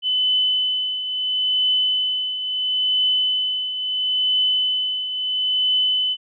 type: tone with tremolo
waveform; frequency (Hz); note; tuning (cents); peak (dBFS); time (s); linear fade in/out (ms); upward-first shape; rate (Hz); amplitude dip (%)
sine; 3017; F#7; +33; -15; 0.02-6.17; 50; triangle; 0.74; 65
effects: none